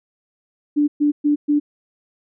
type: tone bursts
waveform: sine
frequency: 293.7 Hz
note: D4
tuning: in tune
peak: -13 dBFS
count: 4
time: 0.76-1.6 s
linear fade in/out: 20 ms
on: 120 ms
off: 120 ms
effects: none